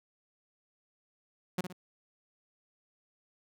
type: tone with echo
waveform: sawtooth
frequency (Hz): 181.8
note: F#3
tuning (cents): -30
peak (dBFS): -25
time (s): 1.58-1.61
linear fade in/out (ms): 5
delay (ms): 59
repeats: 2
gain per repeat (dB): -8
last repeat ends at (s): 1.728
effects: none